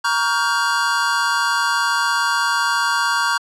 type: chord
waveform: square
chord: G half-diminished seventh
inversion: first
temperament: just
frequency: 940.8 / 1128.9 / 1411.2 / 1568 Hz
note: Bb5 / Db6 / F6 / G6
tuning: +16 / +31 / +18 / 0 cents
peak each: -23 dBFS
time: 0.04-3.38 s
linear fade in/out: 10 ms
effects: low-pass 9000 Hz 12 dB/octave